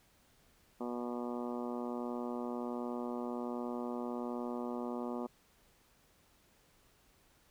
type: harmonic tone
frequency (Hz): 121.3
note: B2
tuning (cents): -31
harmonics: 2 / 3 / 4 / 5 / 6 / 7 / 8 / 9 / 10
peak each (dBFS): -39 / -43 / -45 / -47 / -49 / -50 / -51 / -52 / -53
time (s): 0.8-5.27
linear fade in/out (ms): 10
effects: pink hiss -68 dBFS RMS until 7.5 s